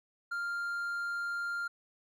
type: tone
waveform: triangle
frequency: 1396.9 Hz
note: F6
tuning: in tune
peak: -31 dBFS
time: 0.31-1.68 s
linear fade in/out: 10 ms
effects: none